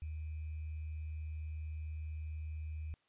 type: tone with sample-and-hold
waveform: sine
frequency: 77.78 Hz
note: D#2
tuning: in tune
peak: -39 dBFS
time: 0.02-2.94 s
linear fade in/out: 0 ms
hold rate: 2450 Hz
effects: white hiss -75 dBFS RMS until 3.08 s + resampled to 8000 Hz